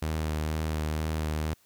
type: tone with vibrato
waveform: sawtooth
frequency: 77.78 Hz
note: D#2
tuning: in tune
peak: -24 dBFS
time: 0.02-1.54 s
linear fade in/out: 5 ms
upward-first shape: sine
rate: 2.1 Hz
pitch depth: 22 cents each way
effects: white hiss -64 dBFS RMS until 1.65 s